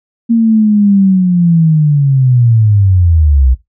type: linear sweep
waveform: sine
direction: down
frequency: 233.1 to 60.6 Hz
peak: -5 dBFS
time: 0.29-3.55 s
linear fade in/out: 20 ms
effects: noise-tail reverb RT60 0.2 s tail -18 dB re dry